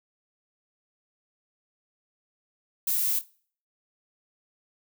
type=noise with echo; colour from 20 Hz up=violet; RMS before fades=-26 dBFS; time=2.87-3.19 s; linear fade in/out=5 ms; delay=26 ms; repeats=3; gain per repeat=-12 dB; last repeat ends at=3.268 s; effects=noise-tail reverb RT60 0.5 s tail -23 dB re dry